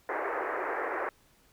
pink band-pass noise, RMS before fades -33 dBFS, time 0.09-1.09 s, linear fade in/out 2 ms, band 350 to 2000 Hz, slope 48 dB/octave, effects pink hiss -64 dBFS RMS until 1.52 s

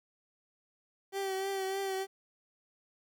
30% pulse tone with vibrato, 386.8 Hz, G4, 23 cents flat, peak -30 dBFS, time 1.12-2.07 s, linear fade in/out 50 ms, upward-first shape triangle, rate 3.3 Hz, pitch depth 36 cents each way, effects 11-bit

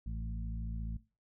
harmonic tone with a mistuned harmonic, 55.5 Hz, A1, 16 cents sharp, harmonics 1 / 2 / 3 / 4, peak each -37 / -44 / -47 / -49 dBFS, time 0.06-0.97 s, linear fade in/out 5 ms, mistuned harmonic 2, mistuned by -20 cents, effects noise-tail reverb RT60 0.3 s tail -18 dB re dry

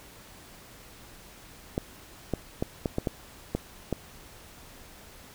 clicks, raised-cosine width 2 ms, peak -13 dBFS, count 8, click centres 1.779 / 2.337 / 2.625 / 2.858 / 2.984 / 3.072 / 3.55 / 3.927 s, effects pink hiss -50 dBFS RMS until 5.34 s

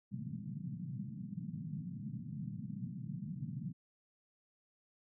pink band-pass noise, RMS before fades -43 dBFS, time 0.11-3.73 s, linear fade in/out 20 ms, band 120 to 220 Hz, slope 48 dB/octave, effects none

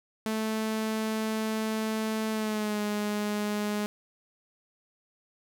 sawtooth tone with pitch glide, 219 to 208.5 Hz, A3 to G#3, -8 to +7 cents, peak -24 dBFS, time 0.26-3.86 s, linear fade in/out 0 ms, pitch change -85 cents, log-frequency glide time 2.31-2.81 s, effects none

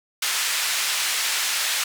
pink band-pass noise, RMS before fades -24 dBFS, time 0.22-1.84 s, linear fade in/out 5 ms, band 1800 to 11000 Hz, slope 12 dB/octave, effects none

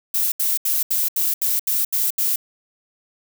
violet noise bursts, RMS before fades -20 dBFS, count 9, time 0.14-2.36 s, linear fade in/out 5 ms, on 180 ms, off 75 ms, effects none

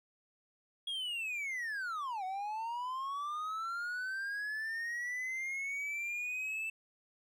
triangle linear two-way sweep, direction down then up, 3322 to 736 to 2652 Hz, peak -34 dBFS, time 0.87-6.7 s, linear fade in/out 5 ms, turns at 2.24 s, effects none

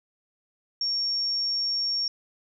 sine tone, 5520 Hz, F8, 21 cents flat, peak -24 dBFS, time 0.81-2.08 s, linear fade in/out 2 ms, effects none

